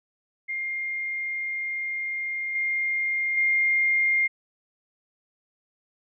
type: tone with level steps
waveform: sine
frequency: 2117 Hz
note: C7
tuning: 20 cents sharp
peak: -27 / -23 / -19 dBFS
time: 0.48-4.28 s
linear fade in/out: 20 ms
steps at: 2.55 / 3.37 s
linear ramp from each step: 5 ms
effects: none